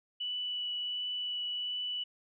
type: tone with vibrato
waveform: sine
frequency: 2960 Hz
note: F#7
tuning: in tune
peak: -33 dBFS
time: 0.2-2.04 s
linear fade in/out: 10 ms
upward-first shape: triangle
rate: 1.4 Hz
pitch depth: 9 cents each way
effects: none